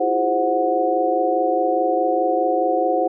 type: tone cluster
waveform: sine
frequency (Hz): 328.3 / 353.1 / 405.8 / 524 / 734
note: E4 / F4 / G#4 / C5 / F#5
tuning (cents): -7 / +19 / -40 / +2 / -14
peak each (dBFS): -24 / -27 / -26 / -21 / -20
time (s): 0-3.08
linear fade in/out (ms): 10
effects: none